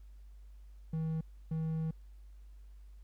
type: tone bursts at uneven times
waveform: triangle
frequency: 160 Hz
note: D#3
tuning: 49 cents sharp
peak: -30 dBFS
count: 2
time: 0.93-1.21 / 1.51-1.91 s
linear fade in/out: 5 ms
effects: added 50 Hz sine -50 dBFS peak until 3.03 s + pink hiss -75 dBFS RMS until 3.03 s